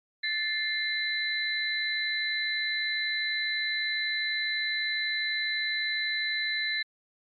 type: tone cluster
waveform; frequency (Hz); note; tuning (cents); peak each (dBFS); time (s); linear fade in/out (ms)
sine; 1753 / 2103 / 4014; A6 / C7 / B7; -7 / +8 / +27; -31 / -32 / -31; 0.23-6.83; 10
effects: MP3 64 kbps